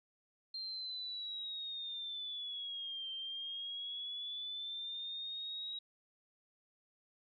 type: linear two-way sweep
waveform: sine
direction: down then up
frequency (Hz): 4186 to 3136 to 3835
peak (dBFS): -40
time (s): 0.54-5.79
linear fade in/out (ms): 5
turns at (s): 3.11
effects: none